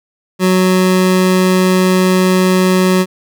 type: tone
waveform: 25% pulse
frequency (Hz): 185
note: F#3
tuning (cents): 0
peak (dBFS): -5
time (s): 0.39-3.06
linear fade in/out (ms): 50
effects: none